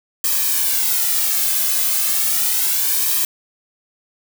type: noise with flanger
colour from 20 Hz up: blue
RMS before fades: -18 dBFS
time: 0.24-3.25 s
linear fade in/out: 2 ms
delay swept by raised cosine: 1.4 to 2.17 ms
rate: 0.33 Hz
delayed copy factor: -0.8
effects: none